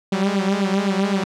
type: tone with flanger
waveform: sawtooth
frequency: 196 Hz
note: G3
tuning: in tune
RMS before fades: -20 dBFS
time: 0.12-1.24 s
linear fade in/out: 5 ms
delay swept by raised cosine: 0.25 to 5.45 ms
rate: 3.9 Hz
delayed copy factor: +0.85
effects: low-pass 6000 Hz 12 dB/octave